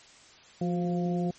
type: harmonic tone with a mistuned harmonic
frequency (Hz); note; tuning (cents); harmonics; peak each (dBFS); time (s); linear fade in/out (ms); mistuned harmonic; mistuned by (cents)
174.61; F3; 0; 1 / 2 / 3 / 4; -27 / -33 / -39 / -37; 0.61-1.31; 5; 2; +42
effects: white hiss -54 dBFS RMS until 1.38 s + MP3 32 kbps